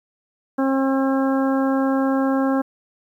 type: harmonic tone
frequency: 268.5 Hz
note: C4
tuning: 45 cents sharp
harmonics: 1 / 2 / 3 / 4 / 5 / 6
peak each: -18 / -24 / -28 / -30 / -32 / -34 dBFS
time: 0.58-2.62 s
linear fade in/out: 10 ms
effects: 9-bit